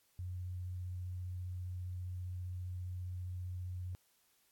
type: tone with vibrato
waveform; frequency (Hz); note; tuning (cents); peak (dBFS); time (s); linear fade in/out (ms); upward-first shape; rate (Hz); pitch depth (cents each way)
sine; 90.5; F#2; -38; -39; 0.19-3.95; 0; sine; 15; 10
effects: white hiss -73 dBFS RMS until 4.51 s + AAC 64 kbps